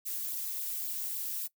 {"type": "noise with flanger", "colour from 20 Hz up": "violet", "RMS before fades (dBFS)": -36, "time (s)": [0.05, 1.48], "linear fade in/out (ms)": 20, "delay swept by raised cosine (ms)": [0.22, 4.92], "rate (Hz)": 3.6, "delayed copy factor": 1, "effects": ["noise-tail reverb RT60 0.1 s tail -20 dB re dry"]}